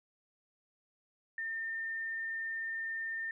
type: tone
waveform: sine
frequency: 1809 Hz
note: A6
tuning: 48 cents sharp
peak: -35 dBFS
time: 1.38-3.31 s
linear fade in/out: 2 ms
effects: none